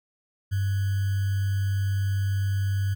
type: tone with sample-and-hold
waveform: sine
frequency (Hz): 98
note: G2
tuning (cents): 0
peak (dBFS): -22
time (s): 0.51-2.95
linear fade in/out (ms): 20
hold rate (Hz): 1575
effects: none